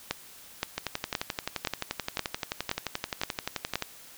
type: two click trains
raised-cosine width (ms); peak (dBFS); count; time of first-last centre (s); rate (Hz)
0.2; -12 / -10; 36 / 8; 0.78-3.823 / 0.11-3.756; 11.5 / 1.92
effects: white hiss -50 dBFS RMS until 4.17 s